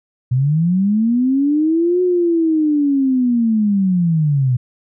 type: linear two-way sweep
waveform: sine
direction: up then down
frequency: 121 to 365.6 to 121 Hz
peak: -12 dBFS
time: 0.31-4.57 s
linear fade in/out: 10 ms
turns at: 2.02 s
effects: none